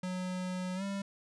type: tone with pitch glide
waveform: square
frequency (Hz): 183.3 to 197.59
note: F#3 to G3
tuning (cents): -16 to +14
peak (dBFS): -35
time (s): 0.03-1.02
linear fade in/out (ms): 5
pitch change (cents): +130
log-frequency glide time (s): 0.75-0.83
effects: resampled to 22050 Hz